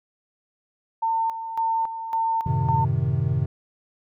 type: tone with tremolo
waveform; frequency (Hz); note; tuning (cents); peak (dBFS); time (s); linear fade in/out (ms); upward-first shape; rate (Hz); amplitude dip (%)
sine; 903; A5; +45; -20; 1.02-2.85; 10; square; 1.8; 65
type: chord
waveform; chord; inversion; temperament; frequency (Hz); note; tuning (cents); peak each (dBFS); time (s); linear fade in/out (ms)
triangle; F# diminished seventh; none; equal; 92.5 / 110 / 130.81 / 155.56; F#2 / A2 / C3 / Eb3; 0 / 0 / 0 / 0; -26 / -26 / -21 / -25; 2.46-3.46; 5
effects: none